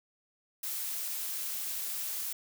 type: noise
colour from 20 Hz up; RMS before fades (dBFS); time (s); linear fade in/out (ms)
blue; -36; 0.63-2.33; 5
effects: none